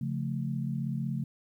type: chord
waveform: sine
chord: Db augmented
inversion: none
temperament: equal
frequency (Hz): 138.59 / 174.61 / 220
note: Db3 / F3 / A3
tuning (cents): 0 / 0 / 0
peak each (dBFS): -32 / -36 / -35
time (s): 0.01-1.24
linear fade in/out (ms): 5
effects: 11-bit